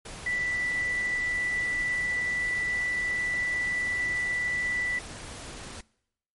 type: tone in noise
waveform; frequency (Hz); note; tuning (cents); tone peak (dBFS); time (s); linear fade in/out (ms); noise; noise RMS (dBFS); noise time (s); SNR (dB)
sine; 1972; B6; -3; -26; 0.26-4.99; 5; pink; -41; 0.05-5.81; +12
effects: noise-tail reverb RT60 0.8 s tail -23 dB re dry + MP3 48 kbps